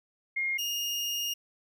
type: tone pair in turn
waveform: sine / 30% pulse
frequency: 2134 / 2841 Hz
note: C7 / F7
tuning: +34 / +29 cents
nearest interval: perfect fourth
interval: 495 cents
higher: second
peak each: -27 dBFS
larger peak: neither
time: 0.36-0.58 / 0.58-1.34 s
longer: second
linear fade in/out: 10 ms
effects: none